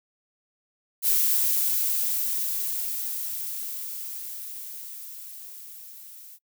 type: noise with level ramp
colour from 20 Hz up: violet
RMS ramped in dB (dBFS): -21 to -46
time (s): 1.02-6.39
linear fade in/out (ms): 50
effects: noise-tail reverb RT60 0.1 s tail -23 dB re dry